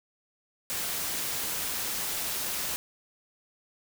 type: noise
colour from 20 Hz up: white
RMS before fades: -32 dBFS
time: 0.7-2.76 s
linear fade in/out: 0 ms
effects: none